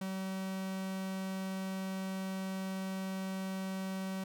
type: tone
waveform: 45% pulse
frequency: 190.4 Hz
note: F#3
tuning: 50 cents sharp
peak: -36 dBFS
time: 0.01-4.24 s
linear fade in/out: 5 ms
effects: none